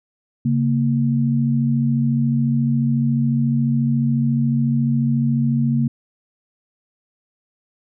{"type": "tone pair together", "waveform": "sine", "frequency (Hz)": [137.49, 231.6], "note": ["C#3", "A#3"], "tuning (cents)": [-14, -11], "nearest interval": "major sixth", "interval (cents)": 903, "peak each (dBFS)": -18, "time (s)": [0.45, 5.88], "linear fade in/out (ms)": 5, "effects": []}